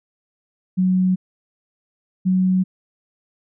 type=tone pair in turn; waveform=sine; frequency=185 / 185.71 Hz; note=F#3 / F#3; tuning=0 / +7 cents; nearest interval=unison; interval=7 cents; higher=second; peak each=-14 dBFS; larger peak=neither; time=0.77-1.16 / 2.25-2.64 s; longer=neither; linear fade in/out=20 ms; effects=none